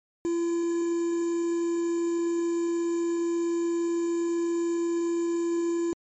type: tone with quantisation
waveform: triangle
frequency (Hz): 339.6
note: F4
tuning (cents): -48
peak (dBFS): -22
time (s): 0.25-5.93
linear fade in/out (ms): 0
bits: 7
effects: low-pass 9000 Hz 12 dB/octave + MP3 32 kbps